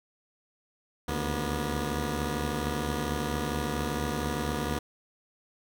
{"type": "tone cluster", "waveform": "10% pulse", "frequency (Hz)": [73, 77.4, 241.5], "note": ["D2", "D#2", "B3"], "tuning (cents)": [-10, -9, -39], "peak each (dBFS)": [-23, -29, -25], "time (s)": [1.08, 4.79], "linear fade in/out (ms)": 5, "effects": []}